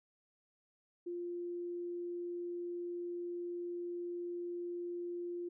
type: tone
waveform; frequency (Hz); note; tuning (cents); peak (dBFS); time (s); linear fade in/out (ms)
sine; 349.2; F4; 0; -38; 1.06-5.49; 10
effects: none